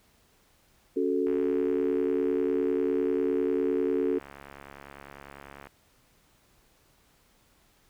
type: chord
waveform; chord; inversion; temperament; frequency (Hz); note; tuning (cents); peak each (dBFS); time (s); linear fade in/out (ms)
sine; F# minor; second; equal; 277.2 / 370 / 440; C#4 / F#4 / A4; 0 / 0 / 0; -29 / -28 / -28; 0.96-4.19; 10
type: click train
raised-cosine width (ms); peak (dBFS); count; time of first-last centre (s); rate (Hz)
0.5; -29; 309; 1.27-5.67; 70
effects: pink hiss -64 dBFS RMS until 7.89 s